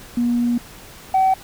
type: tone pair in turn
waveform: sine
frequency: 239.7 / 761 Hz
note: A#3 / F#5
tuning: +48 / +48 cents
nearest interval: octave + minor sixth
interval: 2000 cents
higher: second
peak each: -15 / -11 dBFS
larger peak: second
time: 0.17-0.58 / 1.14-1.34 s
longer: first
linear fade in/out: 5 ms
effects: tanh soft clip ceiling -10 dBFS + pink hiss -41 dBFS RMS until 1.43 s